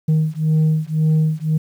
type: beating tone pair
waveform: sine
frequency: 155.56 / 157.46 Hz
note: D#3 / D#3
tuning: 0 / +21 cents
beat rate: 1.9 Hz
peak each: -15 / -15 dBFS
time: 0.08-1.58 s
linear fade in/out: 10 ms
effects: tanh soft clip ceiling -11 dBFS + 8-bit